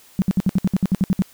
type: tone bursts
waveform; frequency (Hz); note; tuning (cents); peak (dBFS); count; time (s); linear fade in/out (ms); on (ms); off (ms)
sine; 188.8; F#3; +35; -13; 12; 0.19-1.221; 0; 30; 61
effects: white hiss -50 dBFS RMS until 1.33 s